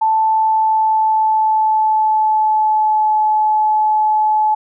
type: tone with pitch glide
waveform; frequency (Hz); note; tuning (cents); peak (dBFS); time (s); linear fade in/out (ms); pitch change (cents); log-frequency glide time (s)
sine; 880 to 858.9; A5 to A5; 0 to -42; -11; 0.01-4.55; 10; -42; 0.12-3.19
effects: none